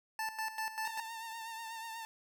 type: tone with tremolo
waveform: 25% pulse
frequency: 880 Hz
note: A5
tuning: in tune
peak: -31 dBFS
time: 0.19-1 s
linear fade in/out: 2 ms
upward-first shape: square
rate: 5.1 Hz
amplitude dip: 70%
type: tone with vibrato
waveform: sawtooth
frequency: 905 Hz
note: A5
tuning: 48 cents sharp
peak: -38 dBFS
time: 0.85-2.05 s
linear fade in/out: 0 ms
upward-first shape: triangle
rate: 8.2 Hz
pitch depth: 46 cents each way
effects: none